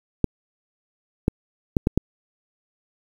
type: clicks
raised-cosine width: 3 ms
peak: -4 dBFS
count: 5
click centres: 0.243 / 1.281 / 1.768 / 1.871 / 1.976 s
effects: 7-bit